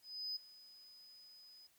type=tone with ADSR envelope; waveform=sine; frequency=5010 Hz; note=D#8; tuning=11 cents sharp; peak=-36 dBFS; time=0.02-1.67 s; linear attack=340 ms; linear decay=11 ms; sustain=-21 dB; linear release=5 ms; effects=tanh soft clip ceiling -37 dBFS + white hiss -72 dBFS RMS until 1.78 s